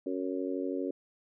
harmonic tone, 92.5 Hz, F#2, in tune, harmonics 3 / 4 / 5 / 6, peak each -34 / -36 / -38 / -40 dBFS, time 0.06-0.91 s, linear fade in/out 5 ms, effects none

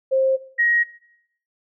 sine tone pair in turn, 530 / 1888.7 Hz, C5 / A#6, +22 / +22 cents, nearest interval octave + minor seventh, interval 2200 cents, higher second, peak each -15 dBFS, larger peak neither, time 0.11-0.37 / 0.58-0.84 s, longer neither, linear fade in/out 20 ms, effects noise-tail reverb RT60 0.7 s tail -18 dB re dry

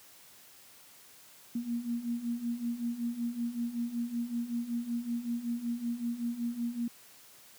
sine beating tone pair, 233.1 / 238.4 Hz, A#3 / A#3, 0 / +39 cents, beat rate 5.3 Hz, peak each -37 / -33 dBFS, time 1.55-6.88 s, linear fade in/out 5 ms, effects white hiss -56 dBFS RMS until 7.58 s + high-pass 80 Hz 12 dB/octave

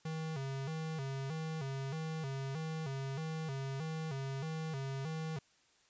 square tone with vibrato, 146.83 Hz, D3, in tune, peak -38 dBFS, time 0.05-5.39 s, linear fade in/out 5 ms, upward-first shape square, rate 1.6 Hz, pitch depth 140 cents each way, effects white hiss -69 dBFS RMS until 5.89 s + resampled to 16000 Hz

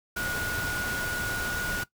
sine tone in noise, 1450 Hz, F#6, 35 cents flat, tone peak -30 dBFS, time 0.16-1.84 s, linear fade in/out 10 ms, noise pink, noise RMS -34 dBFS, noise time 0.16-1.84 s, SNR +1 dB, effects noise-tail reverb RT60 0.1 s tail -17 dB re dry

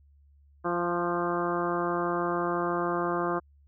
harmonic tone with a mistuned harmonic, 173.7 Hz, F3, 9 cents flat, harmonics 1 / 2 / 3 / 4 / 5 / 6 / 7 / 8 / 9, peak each -36 / -30 / -35 / -34 / -39 / -34 / -34 / -41 / -41 dBFS, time 0.64-3.4 s, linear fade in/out 20 ms, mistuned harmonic 6, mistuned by +20 cents, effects added 71 Hz sine -56 dBFS peak until 3.67 s

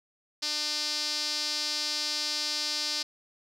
sawtooth tone with band-pass filter, 300 Hz, D4, 37 cents sharp, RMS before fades -31 dBFS, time 0.42-3.03 s, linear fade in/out 10 ms, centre 4800 Hz, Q 4.2, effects none

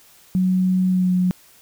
sine tone with pitch glide, 185 to 181.93 Hz, F#3 to F#3, 0 to -29 cents, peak -15 dBFS, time 0.35-1.31 s, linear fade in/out 0 ms, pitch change -29 cents, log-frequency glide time 0.88-1.13 s, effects white hiss -51 dBFS RMS until 1.61 s

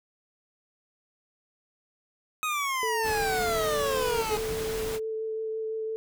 25% pulse exponential sweep, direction down, 1268 to 415.3 Hz, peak -23 dBFS, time 2.43-4.37 s, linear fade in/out 0 ms
sine tone with vibrato, 440.8 Hz, A4, 3 cents sharp, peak -29 dBFS, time 2.83-5.96 s, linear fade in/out 0 ms, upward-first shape triangle, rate 5.9 Hz, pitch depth 12 cents each way
pink noise, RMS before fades -36 dBFS, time 3.02-5 s, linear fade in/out 50 ms
effects none

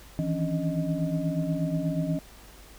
sine tone cluster, 157.8 / 166.1 / 271.4 / 288.1 / 621 Hz, D#3 / E3 / C#4 / D4 / D#5, +25 / +13 / -36 / -33 / -3 cents, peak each -32 / -28 / -32 / -36 / -35 dBFS, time 0.19-2.19 s, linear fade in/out 0 ms, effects added 50 Hz sine -51 dBFS peak until 2.78 s + pink hiss -51 dBFS RMS until 2.78 s

